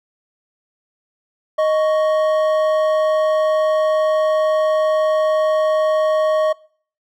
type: tone pair together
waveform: triangle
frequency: 622.3 / 1111.7 Hz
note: D#5 / C#6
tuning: 0 / +5 cents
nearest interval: minor seventh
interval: 1005 cents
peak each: -12 / -21 dBFS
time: 1.58-6.53 s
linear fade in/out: 10 ms
effects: noise-tail reverb RT60 0.5 s tail -23 dB re dry